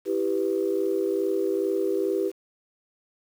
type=chord; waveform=sine; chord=E minor; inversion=none; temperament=equal; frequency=329.6 / 392 / 493.9 Hz; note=E4 / G4 / B4; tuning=0 / 0 / 0 cents; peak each=-28 / -24 / -29 dBFS; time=0.05-2.32 s; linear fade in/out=50 ms; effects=tanh soft clip ceiling -13 dBFS + 8-bit